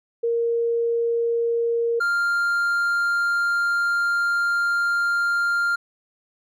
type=tone pair in turn; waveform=sine / triangle; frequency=466.2 / 1397 Hz; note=A#4 / F6; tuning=0 / 0 cents; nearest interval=octave + perfect fifth; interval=1900 cents; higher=second; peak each=-19 / -17 dBFS; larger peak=second; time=0.23-2 / 2-5.76 s; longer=second; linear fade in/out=10 ms; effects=none